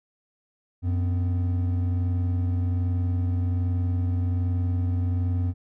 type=tone pair together; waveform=triangle; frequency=91.25 / 252.5 Hz; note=F#2 / B3; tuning=-24 / +39 cents; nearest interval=octave + tritone; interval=1763 cents; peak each=-20 / -32 dBFS; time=0.82-5.54 s; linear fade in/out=50 ms; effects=none